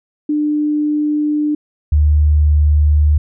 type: tone pair in turn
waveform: sine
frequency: 299 / 74.91 Hz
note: D4 / D2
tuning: +31 / +35 cents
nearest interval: 2 octaves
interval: 2396 cents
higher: first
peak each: -13 / -8 dBFS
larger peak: second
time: 0.29-1.55 / 1.92-3.18 s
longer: neither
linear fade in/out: 5 ms
effects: none